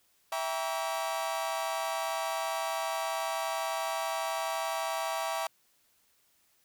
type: chord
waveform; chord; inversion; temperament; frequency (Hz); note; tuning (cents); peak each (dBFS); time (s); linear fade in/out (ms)
40% pulse; E diminished seventh; none; just; 659.3 / 791.1 / 949.3 / 1139.2; E5 / G5 / Bb5 / Db6; 0 / +16 / +31 / +47; -34 / -36 / -37 / -37; 0.32-5.47; 2
effects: white hiss -69 dBFS RMS until 6.64 s